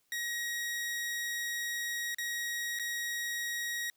sawtooth tone with dropouts, 1894 Hz, A#6, 27 cents sharp, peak -30 dBFS, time 0.12-3.9 s, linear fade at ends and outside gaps 1 ms, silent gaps 2.146-2.184 / 2.789-2.796 s, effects white hiss -74 dBFS RMS until 3.96 s

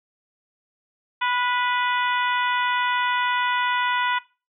harmonic tone with a mistuned harmonic, 493.9 Hz, B4, in tune, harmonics 2 / 3 / 4 / 5 / 6 / 7, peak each -23 / -27 / -29 / -31 / -33 / -34 dBFS, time 1.21-4.19 s, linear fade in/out 10 ms, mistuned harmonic 3, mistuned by -24 cents, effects noise-tail reverb RT60 0.3 s tail -19 dB re dry

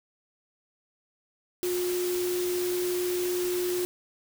sine tone in noise, 358.3 Hz, F4, 44 cents sharp, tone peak -26 dBFS, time 1.63-3.85 s, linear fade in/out 0 ms, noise white, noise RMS -36 dBFS, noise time 1.63-3.85 s, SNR +7 dB, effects none

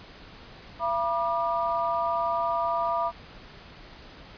sine tone cluster, 677 / 967 / 1198 Hz, E5 / B5 / D6, +46 / -37 / +34 cents, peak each -28 / -28 / -29 dBFS, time 0.79-3.12 s, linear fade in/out 50 ms, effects pink hiss -47 dBFS RMS until 4.37 s + resampled to 11025 Hz

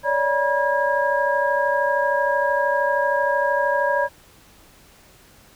sine tone cluster, 561 / 594 / 964 / 1635 Hz, C#5 / D5 / B5 / G#6, +21 / +20 / -42 / -28 cents, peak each -22 / -25 / -22 / -24 dBFS, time 0.03-4.09 s, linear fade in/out 50 ms, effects pink hiss -51 dBFS RMS until 5.55 s

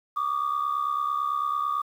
sine tone pair together, 1147 / 1216 Hz, D6 / D#6, -41 / -40 cents, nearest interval minor second, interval 101 cents, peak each -26 dBFS, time 0.16-1.82 s, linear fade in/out 10 ms, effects tanh soft clip ceiling -19 dBFS + 9-bit

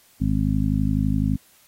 harmonic tone, 51.91 Hz, G#1, in tune, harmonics 1 / 2 / 3 / 4 / 5, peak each -25 / -25 / -25 / -25 / -25 dBFS, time 0.2-1.37 s, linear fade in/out 20 ms, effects white hiss -56 dBFS RMS until 1.67 s + AAC 48 kbps

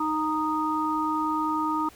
harmonic tone, 310 Hz, D#4, 6 cents flat, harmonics 1 / 3 / 4, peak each -28 / -28 / -28 dBFS, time 0-1.89 s, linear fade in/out 5 ms, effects pink hiss -52 dBFS RMS until 1.95 s

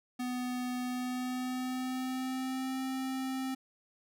square tone with pitch glide, 249.1 to 262.7 Hz, B3 to C4, +15 to +7 cents, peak -34 dBFS, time 0.19-3.55 s, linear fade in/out 10 ms, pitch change +92 cents, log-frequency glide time 0.83-2.81 s, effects none

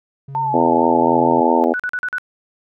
triangle tone with tremolo, 137.6 Hz, C#3, 12 cents flat, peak -25 dBFS, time 0.28-1.41 s, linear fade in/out 5 ms, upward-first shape triangle, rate 1.3 Hz, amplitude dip 65%
sine tone with vibrato, 884 Hz, A5, 8 cents sharp, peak -17 dBFS, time 0.35-1.64 s, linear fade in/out 0 ms, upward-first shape sine, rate 4.4 Hz, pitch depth 56 cents each way
harmonic tone, 83.2 Hz, E2, 17 cents sharp, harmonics 3 / 4 / 5 / 6 / 7 / 8 / 9 / 10, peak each -19 / -20 / -21 / -22 / -22 / -23 / -24 / -24 dBFS, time 0.53-1.74 s, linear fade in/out 20 ms
sine tone bursts, 1480 Hz, F#6, in tune, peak -19 dBFS, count 5, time 1.74-2.183 s, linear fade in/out 0 ms, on 55 ms, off 42 ms
effects none

